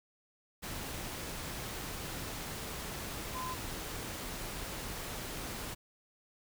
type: tone in noise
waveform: sine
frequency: 1023 Hz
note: C6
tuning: 39 cents flat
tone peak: -38 dBFS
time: 3.34-3.55 s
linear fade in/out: 20 ms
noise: pink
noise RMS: -41 dBFS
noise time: 0.62-5.75 s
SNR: 0 dB
effects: none